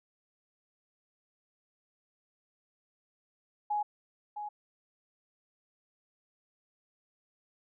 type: tone with echo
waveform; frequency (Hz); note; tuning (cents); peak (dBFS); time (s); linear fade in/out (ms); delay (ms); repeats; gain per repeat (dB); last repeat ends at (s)
sine; 835; G#5; +9; -28; 3.7-3.83; 10; 660; 1; -8; 4.49
effects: none